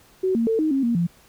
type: tone with pitch steps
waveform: sine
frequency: 375.1 / 230 / 447.8 / 312 / 270.8 / 235.1 / 171.4 Hz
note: F#4 / A#3 / A4 / D#4 / C#4 / A#3 / F3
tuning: +24 / -23 / +30 / +5 / -40 / +15 / -32 cents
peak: -18 dBFS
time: 0.23-1.07 s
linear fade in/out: 10 ms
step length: 120 ms
effects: pink hiss -54 dBFS RMS until 1.28 s